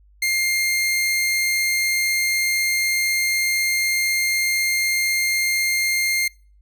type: tone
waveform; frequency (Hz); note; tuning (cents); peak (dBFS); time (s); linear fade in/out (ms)
sawtooth; 2114; C7; +17; -15; 0.22-6.28; 5
effects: noise-tail reverb RT60 0.4 s tail -26 dB re dry + added 50 Hz sine -50 dBFS peak until 6.61 s